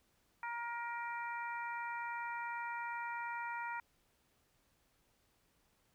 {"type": "harmonic tone", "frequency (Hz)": 471.3, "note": "A#4", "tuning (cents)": 19, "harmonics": [2, 3, 4, 5], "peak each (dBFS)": [-41, -45, -47, -49], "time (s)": [0.43, 3.8], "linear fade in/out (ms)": 2, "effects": ["pink hiss -75 dBFS RMS until 5.94 s"]}